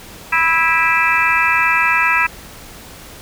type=harmonic tone with a mistuned harmonic; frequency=327.5 Hz; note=E4; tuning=11 cents flat; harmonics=3 / 4 / 5 / 6 / 7 / 8; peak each=-19 / -19 / -19 / -19 / -19 / -19 dBFS; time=0.32-2.27 s; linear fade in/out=10 ms; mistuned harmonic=7; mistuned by=+59 cents; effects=pink hiss -37 dBFS RMS until 3.21 s